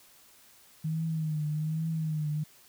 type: tone with vibrato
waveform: sine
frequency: 156.2 Hz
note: D#3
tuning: 7 cents sharp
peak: -28 dBFS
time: 0.84-2.44 s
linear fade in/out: 10 ms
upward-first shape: triangle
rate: 1.2 Hz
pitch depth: 75 cents each way
effects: white hiss -58 dBFS RMS until 2.68 s